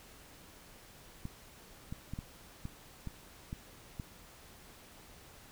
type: clicks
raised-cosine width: 5 ms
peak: -27 dBFS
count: 8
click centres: 1.254 / 1.925 / 2.136 / 2.189 / 2.654 / 3.073 / 3.529 / 3.998 s
effects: pink hiss -56 dBFS RMS until 5.51 s